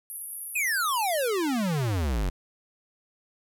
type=band-pass noise; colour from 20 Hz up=white; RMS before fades=-38 dBFS; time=0.1-1.28 s; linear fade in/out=0 ms; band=10000 to 12000 Hz; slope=96 dB/octave
type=exponential sweep; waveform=square; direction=down; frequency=2611 to 42.16 Hz; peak=-25 dBFS; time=0.55-2.3 s; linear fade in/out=10 ms
effects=none